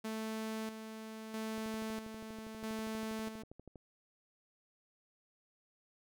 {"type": "tone with tremolo", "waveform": "sawtooth", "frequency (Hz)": 220, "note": "A3", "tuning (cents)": 0, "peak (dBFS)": -34, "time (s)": [0.04, 3.43], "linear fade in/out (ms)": 10, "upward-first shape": "square", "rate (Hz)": 0.77, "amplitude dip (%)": 55}
{"type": "click train", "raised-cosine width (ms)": 2, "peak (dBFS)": -38, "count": 28, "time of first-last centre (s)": [1.58, 3.757], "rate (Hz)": 12.4}
{"effects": []}